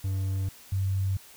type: tone pair in turn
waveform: triangle / sine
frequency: 95.9 / 96.36 Hz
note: G2 / G2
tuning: -37 / -29 cents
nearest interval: unison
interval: 8 cents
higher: second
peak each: -24 dBFS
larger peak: neither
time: 0.04-0.49 / 0.72-1.17 s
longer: neither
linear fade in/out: 5 ms
effects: white hiss -51 dBFS RMS until 1.36 s